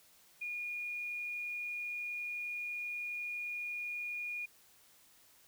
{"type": "tone", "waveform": "sine", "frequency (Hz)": 2437, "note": "D#7", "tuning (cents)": -37, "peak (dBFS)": -37, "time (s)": [0.41, 4.46], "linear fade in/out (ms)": 10, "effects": ["white hiss -64 dBFS RMS until 5.47 s"]}